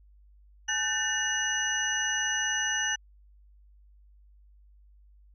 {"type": "tone cluster", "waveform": "sine", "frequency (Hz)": [845, 1523, 1788, 2881, 6000], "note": ["G#5", "F#6", "A6", "F#7", "F#8"], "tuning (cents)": [30, 50, 27, -47, 23], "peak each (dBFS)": [-39, -34, -31, -32, -31], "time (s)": [0.68, 2.96], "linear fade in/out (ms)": 10, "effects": ["added 50 Hz sine -54 dBFS peak until 5.34 s"]}